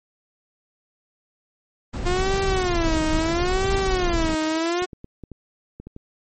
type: noise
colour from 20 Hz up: brown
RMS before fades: -25 dBFS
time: 1.93-4.35 s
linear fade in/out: 10 ms
type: tone with vibrato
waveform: sawtooth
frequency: 349.2 Hz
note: F4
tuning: in tune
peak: -17 dBFS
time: 2.05-4.86 s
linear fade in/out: 20 ms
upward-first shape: sine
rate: 0.74 Hz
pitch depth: 190 cents each way
type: clicks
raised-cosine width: 3 ms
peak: -24 dBFS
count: 11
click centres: 3.956 / 4.247 / 4.348 / 4.822 / 4.932 / 5.044 / 5.237 / 5.317 / 5.8 / 5.87 / 5.964 s
effects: MP3 32 kbps